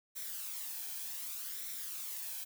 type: noise with flanger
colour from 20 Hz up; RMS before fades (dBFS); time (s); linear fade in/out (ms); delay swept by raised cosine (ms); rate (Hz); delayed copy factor
blue; -42; 0.15-2.45; 20; 0.52 to 1.25; 0.66; +0.5
effects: none